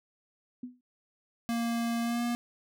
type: tone with exponential decay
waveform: sine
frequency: 248.7 Hz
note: B3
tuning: 12 cents sharp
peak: -33 dBFS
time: 0.63-0.81 s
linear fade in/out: 5 ms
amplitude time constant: 39 ms
type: tone with pitch glide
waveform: square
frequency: 233.1 to 238.4 Hz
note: A#3 to A#3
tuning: 0 to +39 cents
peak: -29 dBFS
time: 1.49-2.35 s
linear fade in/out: 0 ms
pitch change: +39 cents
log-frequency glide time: 2.02-2.23 s
effects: none